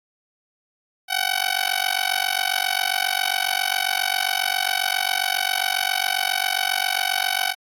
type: tone with amplitude modulation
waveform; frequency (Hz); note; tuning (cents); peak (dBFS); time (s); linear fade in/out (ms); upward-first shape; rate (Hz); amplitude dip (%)
10% pulse; 753; F#5; +30; -8; 1.08-7.55; 50; sine; 47.4; 100
effects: AAC 64 kbps